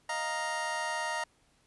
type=chord; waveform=25% pulse; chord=Eb suspended second; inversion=none; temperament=just; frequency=622.3 / 700 / 933.4 Hz; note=Eb5 / F5 / Bb5; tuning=0 / +4 / +2 cents; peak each=-35 / -36 / -30 dBFS; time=0.09-1.24 s; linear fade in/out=5 ms; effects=pink hiss -68 dBFS RMS until 1.66 s + resampled to 24000 Hz